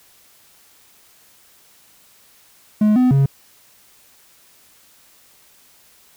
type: tone with pitch steps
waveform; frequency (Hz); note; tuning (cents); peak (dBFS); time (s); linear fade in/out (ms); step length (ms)
triangle; 212 / 252.3 / 137.5; G#3 / B3 / C#3; +36 / +37 / -14; -9; 2.81-3.26; 5; 150
effects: white hiss -52 dBFS RMS until 6.16 s